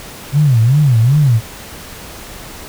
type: tone with vibrato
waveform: sine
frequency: 130 Hz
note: C3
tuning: 11 cents flat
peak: -7 dBFS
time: 0.32-1.41 s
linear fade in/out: 50 ms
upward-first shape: sine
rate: 2.6 Hz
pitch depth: 270 cents each way
effects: pink hiss -32 dBFS RMS until 2.68 s